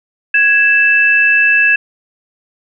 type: tone pair together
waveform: sine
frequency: 1661.2 / 2641 Hz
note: G#6 / E7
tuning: 0 / +3 cents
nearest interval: minor sixth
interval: 803 cents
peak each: -10 dBFS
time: 0.34-1.76 s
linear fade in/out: 5 ms
effects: none